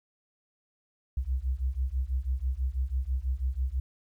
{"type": "beating tone pair", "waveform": "sine", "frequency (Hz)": [61.74, 67.84], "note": ["B1", "C#2"], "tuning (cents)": [0, -37], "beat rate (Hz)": 6.1, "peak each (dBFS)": -30, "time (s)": [1.17, 3.8], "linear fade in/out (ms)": 5, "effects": ["11-bit"]}